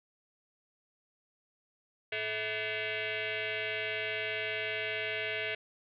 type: tone with frequency modulation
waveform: sine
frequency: 108.6 Hz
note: A2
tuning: 22 cents flat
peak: -32 dBFS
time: 2.12-5.55 s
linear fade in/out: 5 ms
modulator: 541 Hz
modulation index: 5.3
effects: none